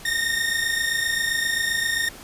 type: tone pair together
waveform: sawtooth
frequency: 1824 / 1851.6 Hz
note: A#6 / A#6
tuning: -38 / -12 cents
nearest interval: unison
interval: 26 cents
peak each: -21 dBFS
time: 0.05-2.09 s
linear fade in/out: 5 ms
effects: pink hiss -42 dBFS RMS until 2.23 s + resampled to 32000 Hz